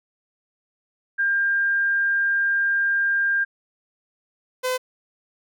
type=tone pair in turn; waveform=sine / sawtooth; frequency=1600 / 508.9 Hz; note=G6 / C5; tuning=+35 / -48 cents; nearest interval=octave + minor sixth; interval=1983 cents; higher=first; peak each=-18 dBFS; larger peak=neither; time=1.18-3.45 / 4.63-4.78 s; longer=first; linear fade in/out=20 ms; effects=none